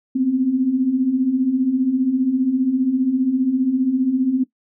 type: beating tone pair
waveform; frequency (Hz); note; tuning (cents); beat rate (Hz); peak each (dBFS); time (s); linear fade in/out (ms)
sine; 246.9 / 261.9; B3 / C4; 0 / +2; 15; -23 / -16; 0.15-4.44; 10
effects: noise-tail reverb RT60 0.1 s tail -17 dB re dry